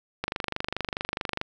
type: click train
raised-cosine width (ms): 0.3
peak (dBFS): -12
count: 30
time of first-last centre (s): 0.24-1.414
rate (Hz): 24.7
effects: none